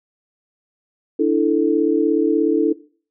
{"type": "chord", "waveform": "sine", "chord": "D suspended second", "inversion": "none", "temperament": "just", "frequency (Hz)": [293.7, 330.4, 440.5], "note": ["D4", "E4", "A4"], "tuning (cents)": [0, 4, 2], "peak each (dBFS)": -18, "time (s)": [1.19, 2.73], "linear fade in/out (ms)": 10, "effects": ["noise-tail reverb RT60 0.4 s tail -18 dB re dry"]}